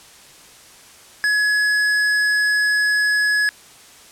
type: tone with tanh clipping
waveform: sine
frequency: 1689 Hz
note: G#6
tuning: 29 cents sharp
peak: -17 dBFS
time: 1.24-3.49 s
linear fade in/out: 0 ms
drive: 14 dB
effects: white hiss -45 dBFS RMS until 4.11 s + low-pass 10000 Hz 12 dB/octave